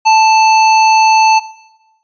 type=tone; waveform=square; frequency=880 Hz; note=A5; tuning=in tune; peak=-6 dBFS; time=0.05-1.4 s; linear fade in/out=20 ms; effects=noise-tail reverb RT60 1.0 s tail -19 dB re dry + resampled to 16000 Hz